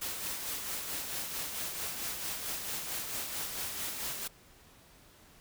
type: noise with tremolo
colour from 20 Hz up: white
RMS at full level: -36 dBFS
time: 0.01-4.28 s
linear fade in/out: 10 ms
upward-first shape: sine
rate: 4.5 Hz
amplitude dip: 40%
effects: pink hiss -59 dBFS RMS until 5.4 s